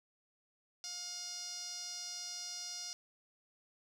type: tone with band-pass filter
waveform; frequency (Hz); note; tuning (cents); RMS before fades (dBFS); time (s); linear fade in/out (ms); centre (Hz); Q
sawtooth; 711; F5; +31; -44; 0.84-2.93; 0; 5400; 7.1
effects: none